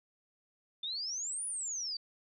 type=exponential two-way sweep; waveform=sine; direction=up then down; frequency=3520 to 9956 to 4562 Hz; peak=-35 dBFS; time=0.83-1.97 s; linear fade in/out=5 ms; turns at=1.46 s; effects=none